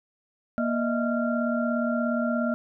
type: tone cluster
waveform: sine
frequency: 236.4 / 613 / 650 / 1383 Hz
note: A#3 / D#5 / E5 / F6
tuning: +24 / -26 / -24 / -17 cents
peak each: -25 / -30 / -32 / -32 dBFS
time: 0.58-2.54 s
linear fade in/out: 0 ms
effects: none